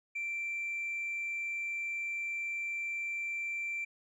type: tone with tanh clipping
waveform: triangle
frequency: 2349 Hz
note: D7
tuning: in tune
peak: -34 dBFS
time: 0.15-3.85 s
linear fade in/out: 10 ms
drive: 5 dB
effects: none